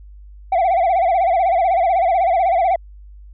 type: tone with vibrato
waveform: sine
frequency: 719 Hz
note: F#5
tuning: 50 cents flat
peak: -10 dBFS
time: 0.52-2.76 s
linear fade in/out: 5 ms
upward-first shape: sine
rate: 16 Hz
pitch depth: 140 cents each way
effects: tanh soft clip ceiling -12 dBFS + added 50 Hz sine -37 dBFS peak until 3.33 s